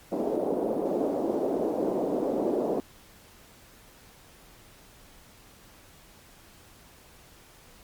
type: band-pass noise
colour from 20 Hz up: pink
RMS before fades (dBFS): -28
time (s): 0.12-2.8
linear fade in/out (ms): 0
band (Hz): 270 to 620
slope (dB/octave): 24
effects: pink hiss -54 dBFS RMS until 7.83 s + Opus 48 kbps